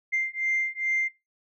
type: beating tone pair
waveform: sine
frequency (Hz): 2093 / 2095.4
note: C7 / C7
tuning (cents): 0 / +2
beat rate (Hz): 2.4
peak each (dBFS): -27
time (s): 0.12-1.09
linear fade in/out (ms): 20
effects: noise-tail reverb RT60 0.2 s tail -18 dB re dry + tanh soft clip ceiling -18 dBFS